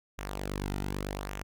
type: tone with flanger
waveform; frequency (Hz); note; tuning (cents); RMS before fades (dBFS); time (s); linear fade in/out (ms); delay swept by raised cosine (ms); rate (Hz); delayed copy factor
sawtooth; 49; G1; 0; -36; 0.18-1.43; 10; 0.22 to 1.82; 0.85; -0.6
effects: none